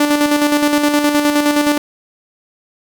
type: tone with tremolo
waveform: sawtooth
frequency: 293.7 Hz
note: D4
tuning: in tune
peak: -6 dBFS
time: 0-1.78 s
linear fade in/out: 5 ms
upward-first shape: square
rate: 9.6 Hz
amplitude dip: 45%
effects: 7-bit